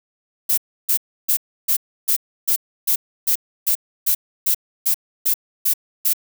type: noise bursts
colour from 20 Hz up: violet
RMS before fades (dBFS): -17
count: 15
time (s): 0.49-6.135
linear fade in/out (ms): 10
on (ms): 87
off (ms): 310
effects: none